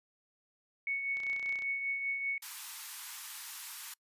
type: tone with tremolo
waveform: sine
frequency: 2217 Hz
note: C#7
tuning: in tune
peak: -30 dBFS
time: 0.87-2.38 s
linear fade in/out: 2 ms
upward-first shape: triangle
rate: 5.1 Hz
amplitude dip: 50%
type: click train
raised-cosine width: 0.2 ms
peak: -32 dBFS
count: 15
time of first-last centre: 1.17-1.622 s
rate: 31 Hz
type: high-pass noise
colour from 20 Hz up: white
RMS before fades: -44 dBFS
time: 2.42-3.94 s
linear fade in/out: 5 ms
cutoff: 840 Hz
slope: 96 dB/octave
effects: noise-tail reverb RT60 0.1 s tail -25 dB re dry + resampled to 32000 Hz